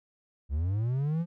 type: linear sweep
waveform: triangle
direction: up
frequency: 65.41 to 174.61 Hz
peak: -24 dBFS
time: 0.49-1.26 s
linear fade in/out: 50 ms
effects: none